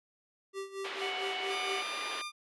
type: tone with tremolo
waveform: square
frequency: 390.2 Hz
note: G4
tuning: 8 cents flat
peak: -36 dBFS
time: 0.53-1.87 s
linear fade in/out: 50 ms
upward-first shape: sine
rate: 4.4 Hz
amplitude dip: 80%
type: band-pass noise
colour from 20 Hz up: white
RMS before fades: -41 dBFS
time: 0.84-2.22 s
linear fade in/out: 10 ms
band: 330 to 3500 Hz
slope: 24 dB/octave
type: harmonic tone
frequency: 740 Hz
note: F#5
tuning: in tune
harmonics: 1 / 3 / 4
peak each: -40 / -40 / -40 dBFS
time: 1.01-1.82 s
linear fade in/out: 10 ms
type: tone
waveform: 15% pulse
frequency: 1200 Hz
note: D6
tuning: 37 cents sharp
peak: -31 dBFS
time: 1.48-2.32 s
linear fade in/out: 50 ms
effects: resampled to 24000 Hz